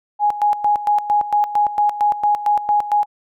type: tone with tremolo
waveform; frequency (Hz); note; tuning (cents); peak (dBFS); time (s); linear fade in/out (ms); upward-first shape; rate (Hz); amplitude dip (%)
sine; 830.6; G#5; 0; -12; 0.19-3.06; 50; square; 4.4; 75
effects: none